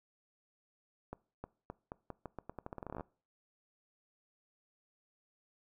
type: accelerating click train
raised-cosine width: 1 ms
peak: -28 dBFS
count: 21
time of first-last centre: 1.13-3.008 s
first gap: 310 ms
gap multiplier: 0.84
effects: noise-tail reverb RT60 0.4 s tail -22 dB re dry